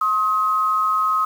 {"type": "tone pair together", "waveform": "sine", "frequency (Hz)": [1066, 1267.7], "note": ["C6", "D#6"], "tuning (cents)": [32, 32], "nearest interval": "minor third", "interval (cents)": 300, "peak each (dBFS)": [-23, -17], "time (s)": [0.01, 1.25], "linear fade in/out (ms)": 5, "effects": ["7-bit"]}